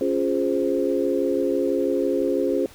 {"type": "chord", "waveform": "sine", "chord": "Db major seventh", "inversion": "none", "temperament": "equal", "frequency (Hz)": [277.2, 349.2, 415.3, 523.3], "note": ["Db4", "F4", "Ab4", "C5"], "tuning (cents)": [0, 0, 0, 0], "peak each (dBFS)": -25, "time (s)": [0.01, 2.66], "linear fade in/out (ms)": 2, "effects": ["pink hiss -48 dBFS RMS until 2.74 s"]}